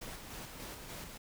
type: noise with tremolo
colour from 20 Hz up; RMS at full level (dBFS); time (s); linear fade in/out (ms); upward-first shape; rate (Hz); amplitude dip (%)
pink; -45; 0.01-1.18; 10; square; 3.4; 35
effects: none